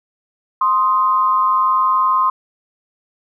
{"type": "tone pair together", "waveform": "sine", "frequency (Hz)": [1046.5, 1248.5], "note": ["C6", "D#6"], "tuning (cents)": [0, 6], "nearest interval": "minor third", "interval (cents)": 306, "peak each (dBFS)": [-13, -18], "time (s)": [0.61, 2.3], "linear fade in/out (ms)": 5, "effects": []}